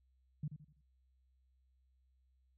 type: tone with echo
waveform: sine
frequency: 150 Hz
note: D3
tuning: 37 cents sharp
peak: -36 dBFS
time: 0.43-0.48 s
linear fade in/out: 5 ms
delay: 83 ms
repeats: 4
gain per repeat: -9 dB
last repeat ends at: 0.812 s
effects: added 64 Hz sine -70 dBFS peak until 2.57 s